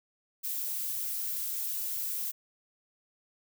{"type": "noise", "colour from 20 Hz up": "violet", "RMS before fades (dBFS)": -34, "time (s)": [0.43, 2.32], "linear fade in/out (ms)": 20, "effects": []}